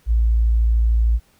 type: tone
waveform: sine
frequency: 56.6 Hz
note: A1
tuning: 50 cents sharp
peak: -13 dBFS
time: 0.06-1.2 s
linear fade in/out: 50 ms
effects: pink hiss -58 dBFS RMS until 1.39 s